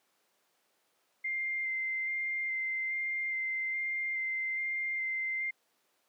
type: tone with vibrato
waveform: sine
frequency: 2093 Hz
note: C7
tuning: in tune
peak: -31 dBFS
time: 1.24-5.51 s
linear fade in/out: 10 ms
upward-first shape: square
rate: 1.2 Hz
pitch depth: 10 cents each way
effects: pink hiss -73 dBFS RMS until 6.08 s + high-pass 400 Hz 12 dB/octave